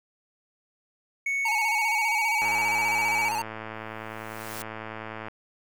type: tone with pitch glide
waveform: triangle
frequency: 2217 to 2285 Hz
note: C#7 to D7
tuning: 0 to -48 cents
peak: -23 dBFS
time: 1.26-3.29 s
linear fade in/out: 5 ms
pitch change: +52 cents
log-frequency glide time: 1.55-2.7 s
type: tone with vibrato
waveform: square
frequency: 880 Hz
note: A5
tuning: in tune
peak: -27 dBFS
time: 1.45-3.42 s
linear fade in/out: 5 ms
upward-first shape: square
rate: 15 Hz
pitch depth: 70 cents each way
type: click train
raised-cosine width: 0.5 ms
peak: -21 dBFS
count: 316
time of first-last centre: 2.42-5.284 s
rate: 110 Hz
type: noise with exponential growth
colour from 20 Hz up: white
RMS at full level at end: -37 dBFS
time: 3.74-4.62 s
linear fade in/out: 1 ms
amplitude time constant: 190 ms
effects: none